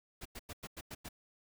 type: noise bursts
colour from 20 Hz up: pink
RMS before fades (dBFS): -45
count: 7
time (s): 0.21-1.089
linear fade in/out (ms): 10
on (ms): 45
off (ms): 94
effects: none